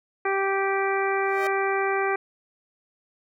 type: harmonic tone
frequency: 390.6 Hz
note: G4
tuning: 6 cents flat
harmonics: 1 / 2 / 3 / 4 / 5 / 6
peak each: -25 / -28 / -30 / -31 / -32 / -33 dBFS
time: 0.25-2.16 s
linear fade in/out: 5 ms
type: tone with exponential growth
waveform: sawtooth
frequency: 624 Hz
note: D#5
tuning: 5 cents sharp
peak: -25 dBFS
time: 1.2-1.47 s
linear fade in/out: 2 ms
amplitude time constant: 58 ms
effects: none